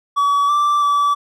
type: tone with pitch steps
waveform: triangle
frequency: 1138 / 1171 / 1153 Hz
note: C#6 / D6 / D6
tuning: +45 / -5 / -32 cents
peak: -11 dBFS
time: 0.16-1.15 s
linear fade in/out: 20 ms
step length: 330 ms
effects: none